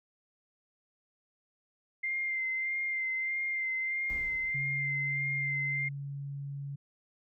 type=tone with vibrato; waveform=sine; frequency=2093 Hz; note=C7; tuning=in tune; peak=-30 dBFS; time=2.03-5.89 s; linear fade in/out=10 ms; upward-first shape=sine; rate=1.6 Hz; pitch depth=23 cents each way
type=noise with exponential decay; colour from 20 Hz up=brown; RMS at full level=-42 dBFS; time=4.1-5.21 s; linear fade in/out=0 ms; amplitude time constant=240 ms
type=tone; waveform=sine; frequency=140.5 Hz; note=C#3; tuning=24 cents sharp; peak=-36 dBFS; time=4.54-6.76 s; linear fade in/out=10 ms
effects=none